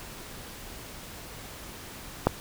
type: click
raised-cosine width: 1 ms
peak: -5 dBFS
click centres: 2.27 s
effects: pink hiss -43 dBFS RMS until 2.4 s